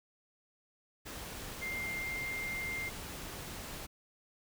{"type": "tone in noise", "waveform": "sine", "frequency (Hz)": 2104, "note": "C7", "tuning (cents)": 9, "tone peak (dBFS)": -36, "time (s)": [1.61, 2.9], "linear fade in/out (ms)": 20, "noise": "pink", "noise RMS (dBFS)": -44, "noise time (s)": [1.05, 3.87], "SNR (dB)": 5, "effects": []}